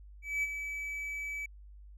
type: tone with ADSR envelope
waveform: triangle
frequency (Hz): 2295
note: D7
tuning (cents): -40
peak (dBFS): -26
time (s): 0.22-1.46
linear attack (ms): 210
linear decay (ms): 33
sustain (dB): -8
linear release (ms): 5
effects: added 50 Hz sine -49 dBFS peak until 1.97 s